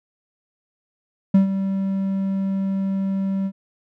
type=tone with ADSR envelope; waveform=triangle; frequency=193.8 Hz; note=G3; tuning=20 cents flat; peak=-7 dBFS; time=1.34-3.52 s; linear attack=7 ms; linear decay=120 ms; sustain=-11 dB; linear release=61 ms; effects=none